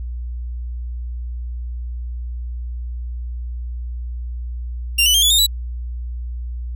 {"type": "tone with pitch steps", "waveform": "sawtooth", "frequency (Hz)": [2780, 2980, 3193, 3423, 3668, 3932], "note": ["F7", "F#7", "G7", "A7", "A#7", "B7"], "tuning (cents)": [-9, 12, 31, -48, -29, -8], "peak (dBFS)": -9, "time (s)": [4.98, 5.466], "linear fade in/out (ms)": 10, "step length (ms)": 81, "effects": ["added 60 Hz sine -24 dBFS peak until 6.75 s"]}